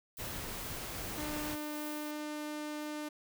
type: noise with tremolo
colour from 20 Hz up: violet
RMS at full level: -46 dBFS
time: 0.17-2.11 s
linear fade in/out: 0 ms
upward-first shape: sine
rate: 2.5 Hz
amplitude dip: 35%
type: noise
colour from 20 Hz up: pink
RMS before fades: -42 dBFS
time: 0.18-1.56 s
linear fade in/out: 20 ms
type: tone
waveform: sawtooth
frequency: 300.5 Hz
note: D4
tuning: 40 cents sharp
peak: -34 dBFS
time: 1.17-3.09 s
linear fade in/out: 10 ms
effects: none